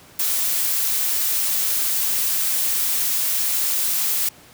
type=noise; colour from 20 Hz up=blue; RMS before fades=-21 dBFS; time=0.19-4.29 s; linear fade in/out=5 ms; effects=pink hiss -47 dBFS RMS until 4.53 s + high-pass 80 Hz 12 dB/octave

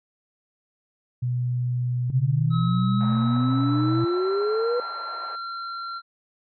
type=tone; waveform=sine; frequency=123.47 Hz; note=B2; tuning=in tune; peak=-22 dBFS; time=1.22-4.05 s; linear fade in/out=10 ms
type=exponential sweep; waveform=sine; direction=up; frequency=130.4 to 493.9 Hz; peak=-21 dBFS; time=2.1-4.8 s; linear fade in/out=2 ms
type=tone with pitch glide; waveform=square; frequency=1285 to 1369.3 Hz; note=E6 to F6; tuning=-45 to -35 cents; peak=-31 dBFS; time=2.5-6.02 s; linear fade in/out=50 ms; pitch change=+110 cents; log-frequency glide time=3.18-4.5 s
type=band-pass noise; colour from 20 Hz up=white; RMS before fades=-41 dBFS; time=3-5.36 s; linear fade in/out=10 ms; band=510 to 1300 Hz; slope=24 dB/octave
effects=resampled to 11025 Hz

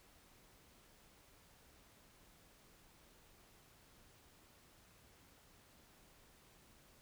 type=silence; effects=pink hiss -66 dBFS RMS until 7.01 s

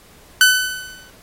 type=tone with exponential decay; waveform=sawtooth; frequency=1507 Hz; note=F#6; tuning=31 cents sharp; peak=-3 dBFS; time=0.41-1.1 s; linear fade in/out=1 ms; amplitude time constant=150 ms; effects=pink hiss -48 dBFS RMS until 1.22 s + AAC 48 kbps

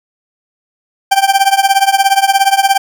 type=tone with tremolo; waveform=40% pulse; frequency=784 Hz; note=G5; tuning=in tune; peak=-3 dBFS; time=1.11-2.78 s; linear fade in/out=10 ms; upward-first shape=triangle; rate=17 Hz; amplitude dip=95%; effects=none

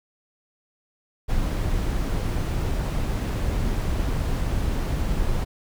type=noise; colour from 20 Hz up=brown; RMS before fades=-24 dBFS; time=1.28-5.45 s; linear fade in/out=20 ms; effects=none

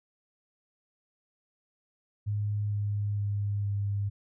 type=tone with pitch steps; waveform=sine; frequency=103.83 / 102.87 / 101.93 / 100.99 Hz; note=G#2 / G#2 / G#2 / G#2; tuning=0 / -16 / -32 / -48 cents; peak=-27 dBFS; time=2.26-4.1 s; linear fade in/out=20 ms; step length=460 ms; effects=none

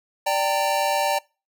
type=chord; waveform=square; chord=G minor; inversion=second; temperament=equal with one note detuned; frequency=587.3 / 784 / 912.6 Hz; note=D5 / G5 / Bb5; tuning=0 / 0 / -37 cents; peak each=-25 dBFS; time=0.26-1.19 s; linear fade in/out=10 ms; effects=noise-tail reverb RT60 0.3 s tail -24 dB re dry

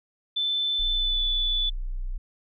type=tone with pitch glide; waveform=sine; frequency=3524 to 3473 Hz; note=A7 to A7; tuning=+2 to -23 cents; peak=-23 dBFS; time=0.36-1.7 s; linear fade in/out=10 ms; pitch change=-25 cents; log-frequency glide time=0.93-1.22 s
type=tone; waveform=sine; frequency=30.84 Hz; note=B0; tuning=2 cents flat; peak=-27 dBFS; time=0.79-2.18 s; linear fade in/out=10 ms
effects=none

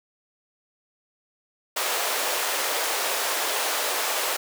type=high-pass noise; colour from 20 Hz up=pink; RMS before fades=-26 dBFS; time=1.76-4.37 s; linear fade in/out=10 ms; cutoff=470 Hz; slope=24 dB/octave; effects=none

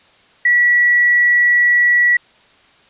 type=tone; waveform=sine; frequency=1940 Hz; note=B6; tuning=31 cents flat; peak=-9 dBFS; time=0.45-2.17 s; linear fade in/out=5 ms; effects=white hiss -50 dBFS RMS until 2.89 s + resampled to 8000 Hz

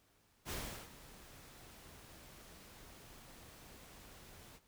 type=noise with ADSR envelope; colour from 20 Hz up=pink; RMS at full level=-41 dBFS; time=0.45-4.6 s; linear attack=53 ms; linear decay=380 ms; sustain=-16 dB; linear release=43 ms; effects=pink hiss -72 dBFS RMS until 4.67 s

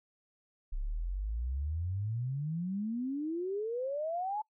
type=exponential sweep; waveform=sine; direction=up; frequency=32 to 872 Hz; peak=-32 dBFS; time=0.72-4.42 s; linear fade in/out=10 ms; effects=noise-tail reverb RT60 0.1 s tail -22 dB re dry

